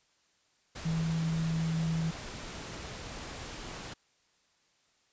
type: tone in noise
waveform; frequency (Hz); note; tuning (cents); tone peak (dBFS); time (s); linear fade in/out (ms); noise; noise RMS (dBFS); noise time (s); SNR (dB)
sine; 162.6; E3; -23; -28; 0.85-2.11; 10; pink; -42; 0.75-3.94; +11
effects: white hiss -70 dBFS RMS until 5.12 s + resampled to 16000 Hz